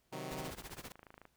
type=chord; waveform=10% pulse; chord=C diminished; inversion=none; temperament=equal with one note detuned; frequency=130.81 / 155.56 / 185.85 Hz; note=C3 / Eb3 / Gb3; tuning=0 / 0 / +8 cents; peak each=-37 / -37 / -38 dBFS; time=0.12-0.51 s; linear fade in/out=10 ms
type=noise with tremolo; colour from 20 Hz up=pink; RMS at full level=-45 dBFS; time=0.31-0.92 s; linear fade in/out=0 ms; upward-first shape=sine; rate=15 Hz; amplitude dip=90%
type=click train; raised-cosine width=0.5 ms; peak=-38 dBFS; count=21; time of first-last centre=0.51-1.253 s; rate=26.9 Hz
effects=pink hiss -75 dBFS RMS until 1.36 s